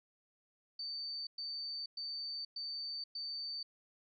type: tone bursts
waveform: sine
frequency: 4574 Hz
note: D8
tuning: 47 cents flat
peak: -39 dBFS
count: 5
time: 0.79-3.63 s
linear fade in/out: 5 ms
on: 480 ms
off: 110 ms
effects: none